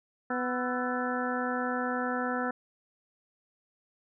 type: harmonic tone with a mistuned harmonic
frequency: 249.4 Hz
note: B3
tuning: 17 cents sharp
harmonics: 1 / 2 / 3 / 4 / 5 / 6 / 7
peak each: -33 / -35 / -36 / -40 / -36 / -38 / -39 dBFS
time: 0.3-2.51 s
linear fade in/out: 5 ms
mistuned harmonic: 5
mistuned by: +110 cents
effects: none